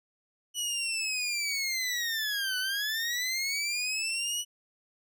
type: linear two-way sweep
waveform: 20% pulse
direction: down then up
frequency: 2960 to 1487 to 2960 Hz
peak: -24 dBFS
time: 0.54-4.45 s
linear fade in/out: 50 ms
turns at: 2.58 s
effects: none